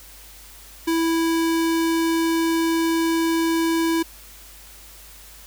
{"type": "tone", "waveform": "square", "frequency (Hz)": 329.2, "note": "E4", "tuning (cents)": -2, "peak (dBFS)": -19, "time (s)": [0.87, 4.03], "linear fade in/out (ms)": 10, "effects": ["added 50 Hz sine -47 dBFS peak until 5.46 s", "white hiss -45 dBFS RMS until 5.46 s"]}